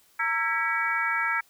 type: tone cluster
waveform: sine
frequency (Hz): 921 / 1338 / 1639 / 1947 / 2265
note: A#5 / E6 / G#6 / B6 / C#7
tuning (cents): -21 / +25 / -23 / -25 / +37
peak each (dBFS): -32 / -29 / -29 / -31 / -30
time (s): 0.19-1.41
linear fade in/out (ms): 10
effects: white hiss -61 dBFS RMS until 1.49 s